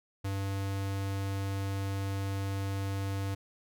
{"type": "tone", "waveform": "square", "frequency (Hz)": 98, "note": "G2", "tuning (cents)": 0, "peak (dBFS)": -32, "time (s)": [0.24, 3.35], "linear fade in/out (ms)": 10, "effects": []}